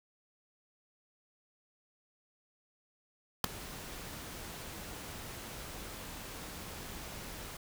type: noise with ADSR envelope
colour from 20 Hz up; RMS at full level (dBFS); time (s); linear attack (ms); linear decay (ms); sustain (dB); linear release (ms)
pink; -21; 3.44-7.57; 3; 4; -24; 4
effects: none